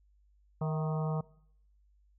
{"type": "harmonic tone with a mistuned harmonic", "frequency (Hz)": 155.56, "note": "D#3", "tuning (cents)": 0, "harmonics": [1, 3, 4, 5, 6, 7, 8], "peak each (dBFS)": [-30, -40, -42, -44, -46, -47, -48], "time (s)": [0.61, 1.21], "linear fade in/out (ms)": 5, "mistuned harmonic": 4, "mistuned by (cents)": 63, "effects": ["noise-tail reverb RT60 0.7 s tail -22 dB re dry", "added 50 Hz sine -63 dBFS peak until 2.18 s"]}